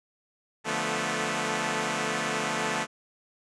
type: chord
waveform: 5% pulse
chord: B half-diminished seventh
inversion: first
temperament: equal with one note detuned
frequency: 146.83 / 174.61 / 218.5 / 246.9 Hz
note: D3 / F3 / A3 / B3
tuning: 0 / 0 / -12 / 0 cents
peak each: -23 / -23 / -19 / -22 dBFS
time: 0.64-2.87 s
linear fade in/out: 50 ms
effects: resampled to 22050 Hz